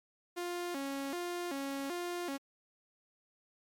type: tone with vibrato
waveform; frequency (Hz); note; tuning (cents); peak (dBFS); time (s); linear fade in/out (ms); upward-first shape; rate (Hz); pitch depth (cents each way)
sawtooth; 311.1; D#4; 0; -32; 0.36-2.38; 20; square; 1.3; 210
effects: MP3 96 kbps